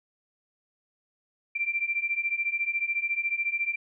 sine beating tone pair, 2349 / 2363 Hz, D7 / D7, 0 / +10 cents, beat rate 14 Hz, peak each -30 / -28 dBFS, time 1.55-3.76 s, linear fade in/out 10 ms, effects none

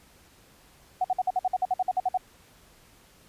sine tone bursts, 741 Hz, F#5, 2 cents sharp, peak -21 dBFS, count 14, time 1.01-2.175 s, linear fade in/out 5 ms, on 34 ms, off 53 ms, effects pink hiss -57 dBFS RMS until 3.28 s + resampled to 32000 Hz

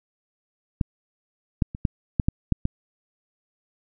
clicks, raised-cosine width 5 ms, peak -9 / -6 / -21 / -7 / -7 / -7 / -6 / -10 dBFS, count 8, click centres 0.812 / 1.622 / 1.749 / 1.852 / 2.198 / 2.285 / 2.523 / 2.654 s, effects none

